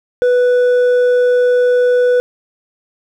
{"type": "tone with hard clipping", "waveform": "sine", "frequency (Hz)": 493.9, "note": "B4", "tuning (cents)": 0, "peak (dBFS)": -10, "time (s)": [0.22, 2.2], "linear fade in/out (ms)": 0, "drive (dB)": 4, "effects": []}